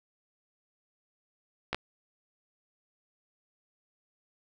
clicks, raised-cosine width 0.3 ms, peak -14 dBFS, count 2, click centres 1.73 / 1.746 s, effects none

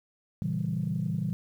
sine chord, A# diminished seventh, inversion none, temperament equal, 116.54 / 138.59 / 164.81 / 196 Hz, A#2 / C#3 / E3 / G3, 0 / 0 / 0 / 0 cents, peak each -34 / -34 / -30 / -33 dBFS, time 0.42-1.33 s, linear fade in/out 0 ms, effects tanh soft clip ceiling -19 dBFS + 10-bit

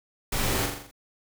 pink noise with echo, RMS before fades -28 dBFS, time 0.32-0.66 s, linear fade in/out 5 ms, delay 42 ms, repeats 6, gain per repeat -4 dB, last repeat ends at 0.912 s, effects none

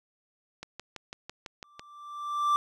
click train, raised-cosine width 0.2 ms, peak -22 dBFS, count 8, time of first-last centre 0.63-1.795 s, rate 6.01 Hz
triangle tone with exponential growth, 1175 Hz, D6, 1 cent sharp, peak -18 dBFS, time 1.64-2.56 s, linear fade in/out 0 ms, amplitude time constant 200 ms
effects none

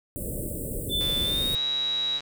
pink band-stop noise, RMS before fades -32 dBFS, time 0.16-1.55 s, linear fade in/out 0 ms, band 610 to 7900 Hz, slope 96 dB/octave
sine tone with pitch glide, 3520 to 3861 Hz, A7 to B7, 0 to -40 cents, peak -24 dBFS, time 0.89-2.21 s, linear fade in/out 50 ms, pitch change +160 cents, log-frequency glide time 1.23-1.61 s
click train, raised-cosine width 0.2 ms, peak -23 dBFS, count 172, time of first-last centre 1.01-2.206 s, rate 143 Hz
effects none

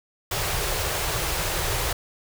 pink band-stop noise, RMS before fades -26 dBFS, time 0.31-1.93 s, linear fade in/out 5 ms, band 160 to 340 Hz, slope 48 dB/octave, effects none

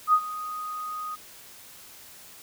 sine tone with ADSR envelope, 1244.5 Hz, D#6, in tune, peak -14 dBFS, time 0.07-1.16 s, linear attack 62 ms, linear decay 66 ms, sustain -17 dB, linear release 19 ms, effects white hiss -48 dBFS RMS until 2.42 s

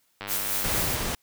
click train, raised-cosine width 0.3 ms, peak -18 dBFS, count 59, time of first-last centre 0.21-0.79 s, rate 100 Hz
blue noise with tremolo, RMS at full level -27 dBFS, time 0.27-0.98 s, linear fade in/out 50 ms, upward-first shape sine, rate 4.4 Hz, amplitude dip 35%
pink noise, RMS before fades -29 dBFS, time 0.64-1.15 s, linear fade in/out 2 ms
effects white hiss -68 dBFS RMS until 1.22 s

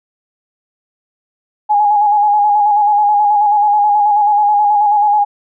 sine tone with vibrato, 830.6 Hz, G#5, in tune, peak -8 dBFS, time 1.69-5.25 s, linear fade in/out 20 ms, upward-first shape square, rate 9.3 Hz, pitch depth 31 cents each way, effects none

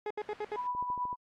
30% pulse tone bursts, 420.9 Hz, G#4, 23 cents sharp, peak -30 dBFS, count 5, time 0.06-0.561 s, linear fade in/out 2 ms, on 45 ms, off 69 ms
white noise, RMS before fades -48 dBFS, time 0.2-0.67 s, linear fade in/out 2 ms
sine tone with tremolo, 987.8 Hz, B5, in tune, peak -29 dBFS, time 0.55-1.16 s, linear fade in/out 50 ms, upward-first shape sine, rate 8.9 Hz, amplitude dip 50%
click train, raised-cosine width 2 ms, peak -35 dBFS, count 6, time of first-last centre 0.75-1.129 s, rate 13.2 Hz
effects low-pass 2000 Hz 12 dB/octave + AAC 64 kbps

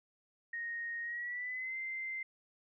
sine tone with pitch glide, 1864.7 to 2081 Hz, A#6 to C7, 0 to -10 cents, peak -37 dBFS, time 0.53-2.23 s, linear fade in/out 5 ms, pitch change +190 cents, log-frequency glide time 1.02-1.77 s, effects none

